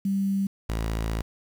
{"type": "tone pair in turn", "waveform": ["sine", "sawtooth"], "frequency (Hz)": [196, 55.19], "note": ["G3", "A1"], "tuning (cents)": [0, 6], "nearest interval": "octave + minor seventh", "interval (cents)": 2194, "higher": "first", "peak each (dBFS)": [-22, -22], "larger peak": "neither", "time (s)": [[0.05, 0.47], [0.69, 1.22]], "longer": "second", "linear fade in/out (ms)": 5, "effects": ["8-bit"]}